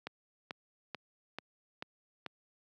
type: click train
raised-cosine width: 0.3 ms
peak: -23 dBFS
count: 6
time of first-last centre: 0.07-2.263 s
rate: 2.28 Hz
effects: high-pass 150 Hz 12 dB/octave